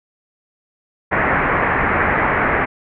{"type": "low-pass noise", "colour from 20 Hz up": "white", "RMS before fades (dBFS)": -17, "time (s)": [1.11, 2.66], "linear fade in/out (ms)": 20, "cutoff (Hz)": 2100, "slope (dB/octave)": 48, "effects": []}